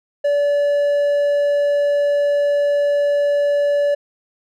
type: tone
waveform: triangle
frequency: 576 Hz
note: D5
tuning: 34 cents flat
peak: -12 dBFS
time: 0.24-3.95 s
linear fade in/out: 10 ms
effects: none